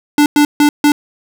square tone bursts at uneven times, 293.7 Hz, D4, in tune, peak -7 dBFS, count 4, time 0.18-0.26 / 0.36-0.45 / 0.6-0.69 / 0.84-0.92 s, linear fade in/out 2 ms, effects none

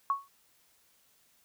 sine tone with exponential decay, 1108.7 Hz, C#6, in tune, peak -22 dBFS, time 0.1-0.28 s, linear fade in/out 1 ms, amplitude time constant 38 ms, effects white hiss -67 dBFS RMS until 1.44 s

